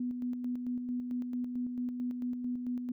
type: tone with tremolo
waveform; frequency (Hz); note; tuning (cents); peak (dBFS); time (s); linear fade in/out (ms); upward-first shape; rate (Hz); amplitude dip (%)
sine; 246.9; B3; 0; -31; 0-2.92; 5; square; 4.5; 40
effects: none